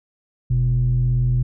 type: tone pair together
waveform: sine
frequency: 41.15 / 123.47 Hz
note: E1 / B2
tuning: -2 / 0 cents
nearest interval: octave + perfect fifth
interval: 1902 cents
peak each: -21 / -15 dBFS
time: 0.5-1.43 s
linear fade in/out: 10 ms
effects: tanh soft clip ceiling -11 dBFS